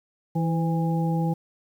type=harmonic tone with a mistuned harmonic; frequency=163.9 Hz; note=E3; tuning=10 cents flat; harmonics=1 / 2 / 3 / 5; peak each=-22 / -32 / -34 / -32 dBFS; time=0.35-1.34 s; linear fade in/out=10 ms; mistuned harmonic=3; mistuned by=+46 cents; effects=9-bit